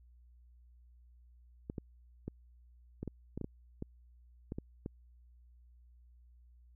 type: clicks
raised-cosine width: 3 ms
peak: -26 dBFS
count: 12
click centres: 1.699 / 1.782 / 2.28 / 3.03 / 3.077 / 3.376 / 3.413 / 3.444 / 3.824 / 4.521 / 4.585 / 4.861 s
effects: added 60 Hz sine -58 dBFS peak until 6.75 s